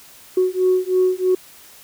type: beating tone pair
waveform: sine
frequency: 367.8 / 370.9 Hz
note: F#4 / F#4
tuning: -10 / +4 cents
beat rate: 3.1 Hz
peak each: -17 dBFS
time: 0.37-1.35 s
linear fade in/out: 5 ms
effects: tanh soft clip ceiling -8 dBFS + white hiss -45 dBFS RMS until 1.83 s